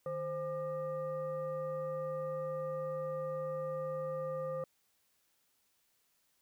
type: tone with frequency modulation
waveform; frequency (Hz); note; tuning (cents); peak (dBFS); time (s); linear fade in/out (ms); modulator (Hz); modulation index
sine; 523.3; C5; 0; -35; 0.06-4.64; 2; 677; 0.63
effects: white hiss -75 dBFS RMS until 6.41 s